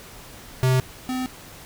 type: tone pair in turn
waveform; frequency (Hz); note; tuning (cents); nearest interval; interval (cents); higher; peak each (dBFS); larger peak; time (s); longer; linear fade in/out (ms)
square; 129.2 / 256.1; C3 / C4; -21 / -37; octave; 1184; second; -17 / -25; first; 0.63-0.8 / 1.09-1.26; neither; 0
effects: pink hiss -43 dBFS RMS until 1.65 s